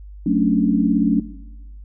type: chord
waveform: sine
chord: D major seventh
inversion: first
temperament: just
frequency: 183.54 / 220.2 / 275.3 / 293.7 Hz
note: F#3 / A3 / C#4 / D4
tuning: -14 / +2 / -12 / 0 cents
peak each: -20 dBFS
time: 0.26-1.2 s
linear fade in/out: 5 ms
effects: noise-tail reverb RT60 1.0 s tail -17 dB re dry + added 50 Hz sine -35 dBFS peak until 1.84 s